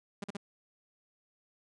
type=tone bursts; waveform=sawtooth; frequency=201.1 Hz; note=G3; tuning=44 cents sharp; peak=-32 dBFS; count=3; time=0.22-0.369 s; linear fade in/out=5 ms; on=21 ms; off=43 ms; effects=resampled to 22050 Hz